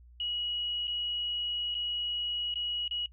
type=tone with dropouts; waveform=sine; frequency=2910 Hz; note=F#7; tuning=29 cents flat; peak=-31 dBFS; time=0.2-3.06 s; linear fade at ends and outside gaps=2 ms; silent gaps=0.872-0.878 / 1.744-1.75 / 2.541-2.556 / 2.879-2.91 s; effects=noise-tail reverb RT60 0.1 s tail -22 dB re dry + added 60 Hz sine -52 dBFS peak until 3.12 s